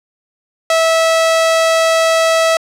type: tone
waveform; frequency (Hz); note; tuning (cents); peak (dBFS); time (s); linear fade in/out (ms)
sawtooth; 652; E5; -19; -6; 0.7-2.57; 2
effects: low-pass 9000 Hz 12 dB/octave